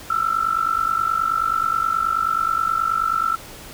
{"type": "tone with amplitude modulation", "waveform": "sine", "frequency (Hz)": 1334, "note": "E6", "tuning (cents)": 20, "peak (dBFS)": -14, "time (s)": [0.1, 3.36], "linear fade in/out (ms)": 5, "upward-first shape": "sine", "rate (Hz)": 49.4, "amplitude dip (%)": 85, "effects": ["pink hiss -39 dBFS RMS until 3.73 s"]}